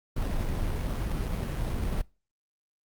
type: noise with sample-and-hold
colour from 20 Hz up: brown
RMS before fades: -29 dBFS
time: 0.16-2.02 s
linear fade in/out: 10 ms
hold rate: 4410 Hz
effects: noise-tail reverb RT60 0.3 s tail -23 dB re dry + Opus 32 kbps